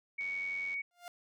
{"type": "tone", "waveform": "sine", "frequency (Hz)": 2237, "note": "C#7", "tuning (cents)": 15, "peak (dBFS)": -34, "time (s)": [0.18, 0.82], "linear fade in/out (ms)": 10}
{"type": "click train", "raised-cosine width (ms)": 0.2, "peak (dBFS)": -36, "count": 49, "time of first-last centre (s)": [0.21, 0.741], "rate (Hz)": 90.4}
{"type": "tone with exponential growth", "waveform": "sawtooth", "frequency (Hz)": 702, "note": "F5", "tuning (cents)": 9, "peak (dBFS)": -37, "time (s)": [0.91, 1.08], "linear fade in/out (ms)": 1, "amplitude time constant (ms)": 36}
{"effects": []}